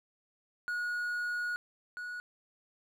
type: tone pair in turn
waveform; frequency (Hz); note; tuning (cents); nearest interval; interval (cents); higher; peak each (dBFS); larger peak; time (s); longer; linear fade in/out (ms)
triangle; 1450 / 1460.9; F#6 / F#6; -35 / -22; unison; 13; second; -30 / -36; first; 0.68-1.56 / 1.97-2.2; first; 0
effects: none